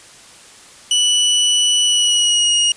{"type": "tone with pitch glide", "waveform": "sawtooth", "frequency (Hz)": [2960, 2874], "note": ["F#7", "F7"], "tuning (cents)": [0, 49], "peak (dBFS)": -9, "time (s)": [0.91, 2.72], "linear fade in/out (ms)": 2, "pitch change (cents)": -51, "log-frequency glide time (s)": [1.83, 2.55], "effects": ["white hiss -42 dBFS RMS until 2.76 s", "resampled to 22050 Hz"]}